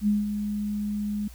sine tone with ADSR envelope, 207.7 Hz, G#3, in tune, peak -18 dBFS, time 0.01-1.28 s, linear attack 63 ms, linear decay 180 ms, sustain -8 dB, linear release 6 ms, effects added 60 Hz sine -43 dBFS peak until 1.34 s + white hiss -53 dBFS RMS until 1.34 s

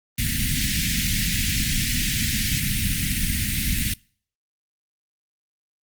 pink band-stop noise, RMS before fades -23 dBFS, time 0.18-3.94 s, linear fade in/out 5 ms, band 260 to 1800 Hz, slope 48 dB/octave, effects noise-tail reverb RT60 0.5 s tail -25 dB re dry + Opus 32 kbps

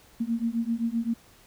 sine beating tone pair, 227.2 / 234.9 Hz, A#3 / A#3, -44 / +13 cents, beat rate 7.7 Hz, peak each -28 / -28 dBFS, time 0.2-1.14 s, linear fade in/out 10 ms, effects pink hiss -56 dBFS RMS until 1.46 s

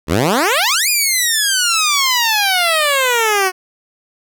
10% pulse exponential two-way sweep, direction up then down, 69.3 to 2489 to 363.7 Hz, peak -4 dBFS, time 0.07-3.52 s, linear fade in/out 50 ms, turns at 0.89 s, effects none

